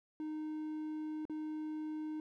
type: tone with dropouts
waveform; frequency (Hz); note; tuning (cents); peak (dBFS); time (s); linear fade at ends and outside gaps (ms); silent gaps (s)
triangle; 308.7; D#4; -14; -36; 0.2-2.2; 1; 1.253-1.297
effects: none

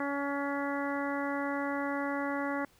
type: harmonic tone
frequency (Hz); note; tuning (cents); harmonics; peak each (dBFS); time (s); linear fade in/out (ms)
281.9; C#4; +29; 1 / 2 / 3 / 4 / 5 / 6 / 7; -34 / -37 / -39 / -40 / -41 / -42 / -42; 0-2.65; 2
effects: pink hiss -64 dBFS RMS until 2.79 s

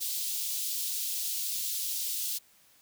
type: high-pass noise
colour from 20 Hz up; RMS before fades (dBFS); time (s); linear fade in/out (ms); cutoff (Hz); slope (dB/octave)
white; -33; 0-2.39; 20; 3300; 24
effects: white hiss -62 dBFS RMS until 2.81 s

